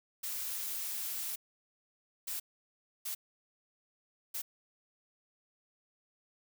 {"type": "noise bursts at uneven times", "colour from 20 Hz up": "blue", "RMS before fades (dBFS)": -38, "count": 4, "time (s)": [[0.23, 1.36], [2.27, 2.4], [3.05, 3.15], [4.34, 4.42]], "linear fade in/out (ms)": 10, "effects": []}